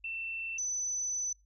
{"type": "tone pair in turn", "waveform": "sine", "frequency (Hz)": [2684, 6009], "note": ["E7", "F#8"], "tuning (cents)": [31, 26], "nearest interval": "octave + major second", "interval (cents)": 1395, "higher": "second", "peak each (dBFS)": [-35, -31], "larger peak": "second", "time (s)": [[0.04, 0.58], [0.58, 1.33]], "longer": "second", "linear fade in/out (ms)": 5, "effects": ["noise-tail reverb RT60 0.2 s tail -24 dB re dry", "added 50 Hz sine -63 dBFS peak until 1.45 s"]}